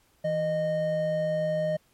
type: tone pair together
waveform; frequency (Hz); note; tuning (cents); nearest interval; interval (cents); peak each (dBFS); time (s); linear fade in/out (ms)
triangle; 163.1 / 615.8; E3 / D#5; -18 / -18; octave + major seventh; 2300; -30 / -23; 0.24-1.77; 10
effects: pink hiss -65 dBFS RMS until 1.93 s + MP3 64 kbps